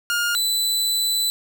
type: tone pair in turn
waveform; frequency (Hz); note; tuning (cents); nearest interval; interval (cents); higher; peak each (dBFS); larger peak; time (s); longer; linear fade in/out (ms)
sawtooth; 1417 / 3993; F6 / B7; +25 / +18; octave + tritone; 1793; second; -16; neither; 0.1-0.35 / 0.35-1.3; second; 0
effects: none